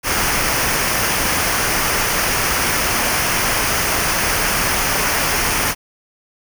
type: noise with comb filter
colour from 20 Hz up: pink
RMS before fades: -18 dBFS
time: 0.03-5.75 s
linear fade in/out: 50 ms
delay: 0.26 ms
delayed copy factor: -0.55
effects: none